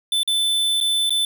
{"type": "tone with dropouts", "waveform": "square", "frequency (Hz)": 3520, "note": "A7", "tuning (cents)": 0, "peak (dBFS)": -18, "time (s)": [0.12, 1.25], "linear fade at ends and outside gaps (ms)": 2, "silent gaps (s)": [[0.232, 0.276], [0.803, 0.81], [1.095, 1.105]], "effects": []}